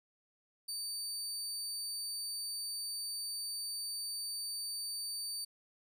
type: tone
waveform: 25% pulse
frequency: 4600 Hz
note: D8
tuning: 37 cents flat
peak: -33 dBFS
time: 0.68-5.45 s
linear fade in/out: 10 ms
effects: none